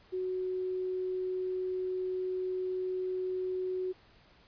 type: tone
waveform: sine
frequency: 370 Hz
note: F#4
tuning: in tune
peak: -31 dBFS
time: 0.12-3.93 s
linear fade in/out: 20 ms
effects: pink hiss -61 dBFS RMS until 4.47 s + resampled to 11025 Hz